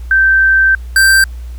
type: tone pair in turn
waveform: sine / square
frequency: 1557 / 1566.9 Hz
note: G6 / G6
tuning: -12 / -1 cents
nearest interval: unison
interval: 11 cents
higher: second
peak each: -6 dBFS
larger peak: neither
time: 0.11-0.75 / 0.96-1.24 s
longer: first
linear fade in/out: 2 ms
effects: added 60 Hz sine -23 dBFS peak until 1.58 s + pink hiss -46 dBFS RMS until 1.58 s